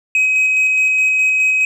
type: tone with tremolo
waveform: sine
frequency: 2534 Hz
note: D#7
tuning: 31 cents sharp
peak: -8 dBFS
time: 0.15-1.65 s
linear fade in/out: 2 ms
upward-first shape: square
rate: 4.8 Hz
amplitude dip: 25%
effects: tanh soft clip ceiling -10 dBFS